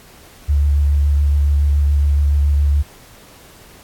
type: tone with vibrato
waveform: sine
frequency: 72 Hz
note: D2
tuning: 34 cents flat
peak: -11 dBFS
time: 0.48-2.83 s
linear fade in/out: 20 ms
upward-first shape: sine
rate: 7.1 Hz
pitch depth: 19 cents each way
effects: pink hiss -44 dBFS RMS until 3.83 s + AAC 64 kbps